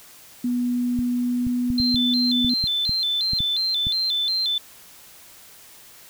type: tone with pitch glide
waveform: sine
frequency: 244.7 to 246.1 Hz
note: B3 to B3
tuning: -16 to -6 cents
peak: -20 dBFS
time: 0.44-2.54 s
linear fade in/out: 5 ms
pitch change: +10 cents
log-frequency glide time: 1.18-1.75 s
type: clicks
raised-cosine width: 5 ms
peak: -17 dBFS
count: 11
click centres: 0.99 / 1.468 / 1.703 / 1.801 / 1.945 / 2.447 / 2.64 / 2.894 / 3.334 / 3.405 / 3.869 s
type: tone with vibrato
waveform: sine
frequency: 3819 Hz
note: A#7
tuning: 41 cents sharp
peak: -20 dBFS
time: 1.78-4.58 s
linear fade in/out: 2 ms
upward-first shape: square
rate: 2.8 Hz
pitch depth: 140 cents each way
effects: white hiss -47 dBFS RMS until 6.09 s